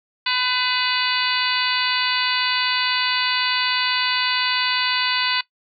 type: harmonic tone with a mistuned harmonic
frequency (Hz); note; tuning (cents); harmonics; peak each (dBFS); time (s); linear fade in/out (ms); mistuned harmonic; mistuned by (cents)
503; B4; +32; 2 / 3 / 4 / 5 / 6 / 7 / 8 / 9; -27 / -27 / -27 / -27 / -27 / -27 / -27 / -27; 0.26-5.41; 5; 6; -57
effects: noise-tail reverb RT60 0.1 s tail -19 dB re dry